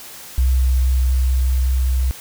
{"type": "tone with level ramp", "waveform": "sine", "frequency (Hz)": 64.1, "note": "C2", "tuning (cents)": -35, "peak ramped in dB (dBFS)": [-11, -14], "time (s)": [0.38, 2.11], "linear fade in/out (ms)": 0, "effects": ["tanh soft clip ceiling -8 dBFS", "white hiss -37 dBFS RMS until 2.2 s"]}